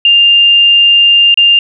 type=tone with dropouts; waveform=sine; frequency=2800 Hz; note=F7; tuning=4 cents sharp; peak=-3 dBFS; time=0.05-1.59 s; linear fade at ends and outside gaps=2 ms; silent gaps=1.343-1.374 s; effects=none